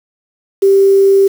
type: tone with quantisation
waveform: sine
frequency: 392 Hz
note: G4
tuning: in tune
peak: -5 dBFS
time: 0.62-1.28 s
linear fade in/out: 10 ms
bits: 5
effects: none